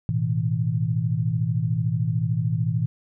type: chord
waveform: sine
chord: A suspended second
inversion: none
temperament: equal with one note detuned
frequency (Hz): 110 / 123.47 / 161.14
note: A2 / B2 / E3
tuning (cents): 0 / 0 / -39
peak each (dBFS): -25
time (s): 0.09-2.86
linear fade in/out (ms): 0
effects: none